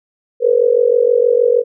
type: tone with amplitude modulation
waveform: sine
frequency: 481.6 Hz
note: B4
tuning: 44 cents flat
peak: -5 dBFS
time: 0.4-1.64 s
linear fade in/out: 50 ms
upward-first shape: sine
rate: 46.4 Hz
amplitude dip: 90%
effects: none